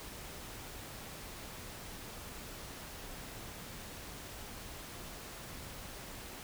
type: silence
effects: pink hiss -47 dBFS RMS until 6.43 s